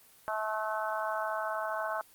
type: harmonic tone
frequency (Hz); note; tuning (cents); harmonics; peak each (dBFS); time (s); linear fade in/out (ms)
216.4; A3; -29; 3 / 4 / 5 / 6 / 7; -35 / -36 / -37 / -38 / -38; 0.28-2.01; 0
effects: white hiss -59 dBFS RMS until 2.14 s + Opus 24 kbps